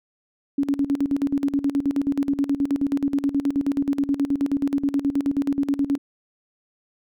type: tone with tremolo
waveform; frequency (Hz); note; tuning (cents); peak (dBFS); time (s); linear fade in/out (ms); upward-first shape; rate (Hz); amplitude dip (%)
sine; 280; C#4; +18; -17; 0.58-5.98; 5; square; 9.4; 80
effects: none